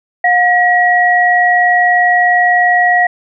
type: tone pair together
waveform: sine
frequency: 716 / 1911.5 Hz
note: F5 / A#6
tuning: +43 / +43 cents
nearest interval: octave + perfect fourth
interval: 1700 cents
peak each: -10 dBFS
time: 0.24-3.07 s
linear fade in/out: 5 ms
effects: none